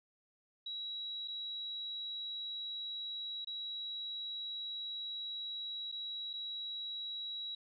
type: tone with dropouts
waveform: sine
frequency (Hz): 3880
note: B7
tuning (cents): -31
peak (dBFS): -39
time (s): 0.66-7.55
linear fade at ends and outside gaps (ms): 5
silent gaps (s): 1.277-1.281 / 3.447-3.471 / 5.917-5.923 / 6.332-6.336
effects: none